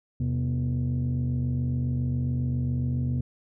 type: tone cluster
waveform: sine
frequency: 80.6 / 127.9 / 243.4 Hz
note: E2 / C3 / B3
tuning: -38 / -39 / -25 cents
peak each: -29 / -24 / -30 dBFS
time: 0.2-3.21 s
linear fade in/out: 5 ms
effects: tanh soft clip ceiling -20 dBFS